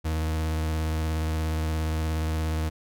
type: tone with vibrato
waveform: 40% pulse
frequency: 79 Hz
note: D#2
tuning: 27 cents sharp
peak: -24 dBFS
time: 0.04-2.7 s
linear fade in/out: 20 ms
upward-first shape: sine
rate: 17 Hz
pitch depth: 25 cents each way
effects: none